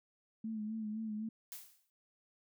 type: tone with vibrato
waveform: sine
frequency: 217.3 Hz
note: A3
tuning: 21 cents flat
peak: -37 dBFS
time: 0.44-1.29 s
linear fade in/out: 5 ms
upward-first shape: sine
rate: 3.9 Hz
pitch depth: 48 cents each way
type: noise with exponential decay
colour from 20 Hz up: blue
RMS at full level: -44 dBFS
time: 1.52-1.9 s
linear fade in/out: 0 ms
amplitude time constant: 82 ms
effects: none